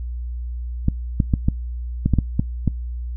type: clicks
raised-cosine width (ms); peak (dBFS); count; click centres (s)
5; -4; 9; 0.884 / 1.202 / 1.338 / 1.485 / 2.06 / 2.137 / 2.187 / 2.395 / 2.677
effects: noise-tail reverb RT60 0.2 s tail -26 dB re dry + added 60 Hz sine -25 dBFS peak until 3.16 s